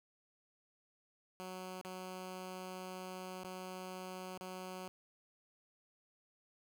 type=tone with dropouts; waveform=10% pulse; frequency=185 Hz; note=F#3; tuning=in tune; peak=-36 dBFS; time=1.4-4.88 s; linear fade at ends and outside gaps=0 ms; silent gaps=1.813-1.849 / 3.435-3.444 / 4.377-4.41 s; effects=none